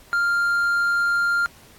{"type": "tone", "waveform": "triangle", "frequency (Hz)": 1396.9, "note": "F6", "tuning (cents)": 0, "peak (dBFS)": -16, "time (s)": [0.13, 1.46], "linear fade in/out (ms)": 0, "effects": ["pink hiss -50 dBFS RMS until 1.78 s", "AAC 64 kbps"]}